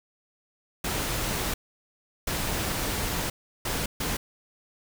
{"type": "noise bursts at uneven times", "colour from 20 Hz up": "pink", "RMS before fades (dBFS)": -29, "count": 4, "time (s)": [[0.84, 1.54], [2.27, 3.3], [3.65, 3.86], [4, 4.17]], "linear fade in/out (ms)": 5, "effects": []}